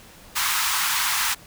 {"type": "high-pass noise", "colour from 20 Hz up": "pink", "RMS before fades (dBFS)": -23, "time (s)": [0.35, 1.35], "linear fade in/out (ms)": 20, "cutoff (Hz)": 910, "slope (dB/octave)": 48, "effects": ["pink hiss -47 dBFS RMS until 1.46 s"]}